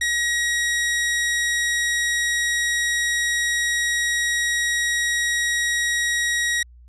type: tone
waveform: sawtooth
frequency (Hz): 1900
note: A#6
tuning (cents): +33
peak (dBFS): -16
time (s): 0.01-6.63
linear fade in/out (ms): 5
effects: added 60 Hz sine -44 dBFS peak until 6.88 s + resampled to 24000 Hz